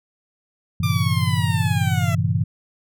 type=chord; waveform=sine; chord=G diminished seventh; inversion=none; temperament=equal with one note detuned; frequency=98 / 116.54 / 135.19 / 164.81 Hz; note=G2 / Bb2 / Db3 / Fb3; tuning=0 / 0 / -43 / 0 cents; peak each=-22 / -23 / -24 / -23 dBFS; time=0.8-2.44 s; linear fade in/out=5 ms
type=linear sweep; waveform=15% pulse; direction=down; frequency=1200 to 659.3 Hz; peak=-20 dBFS; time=0.83-2.15 s; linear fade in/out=5 ms
effects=none